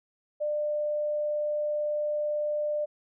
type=tone; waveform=sine; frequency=597 Hz; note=D5; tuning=28 cents sharp; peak=-26 dBFS; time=0.4-2.86 s; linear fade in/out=20 ms; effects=none